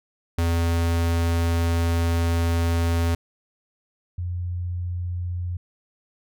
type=tone pair in turn; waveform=square / sine; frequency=84.2 / 88.49 Hz; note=E2 / F2; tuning=+37 / +23 cents; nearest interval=minor second; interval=86 cents; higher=second; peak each=-20 / -25 dBFS; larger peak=first; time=0.38-3.15 / 4.18-5.57 s; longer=first; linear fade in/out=5 ms; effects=none